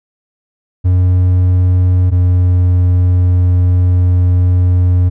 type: tone pair in turn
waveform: triangle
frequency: 90.8 / 89.86 Hz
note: F#2 / F2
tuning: -32 / +50 cents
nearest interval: unison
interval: 18 cents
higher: first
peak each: -5 dBFS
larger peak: neither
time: 0.84-2.11 / 2.11-5.1 s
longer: second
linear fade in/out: 20 ms
effects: none